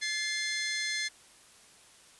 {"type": "tone pair together", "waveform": "20% pulse", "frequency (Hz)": [1723.3, 2093], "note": ["A6", "C7"], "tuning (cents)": [-36, 0], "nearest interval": "minor third", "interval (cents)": 336, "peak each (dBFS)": [-30, -27], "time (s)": [0.01, 1.09], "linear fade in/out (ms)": 20, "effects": ["white hiss -57 dBFS RMS until 2.19 s", "resampled to 24000 Hz"]}